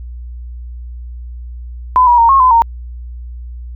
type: tone with pitch steps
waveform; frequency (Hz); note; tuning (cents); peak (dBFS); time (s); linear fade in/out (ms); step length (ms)
sine; 1009 / 962 / 926 / 1084 / 1017 / 924; B5 / B5 / A#5 / C#6 / C6 / A#5; +37 / -46 / -12 / -39 / -50 / -16; -5; 1.96-2.62; 0; 110
effects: added 60 Hz sine -25 dBFS peak until 3.75 s